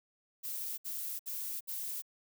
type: noise bursts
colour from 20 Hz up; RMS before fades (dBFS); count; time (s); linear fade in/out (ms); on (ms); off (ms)
violet; -39; 4; 0.43-2.022; 20; 350; 64
effects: none